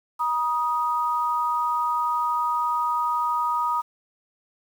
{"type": "tone pair together", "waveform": "sine", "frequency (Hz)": [956.5, 1244.5], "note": ["A#5", "D#6"], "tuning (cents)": [44, 0], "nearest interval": "perfect fourth", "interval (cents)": 456, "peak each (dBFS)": -24, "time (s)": [0.19, 3.82], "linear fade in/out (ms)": 20, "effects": ["8-bit"]}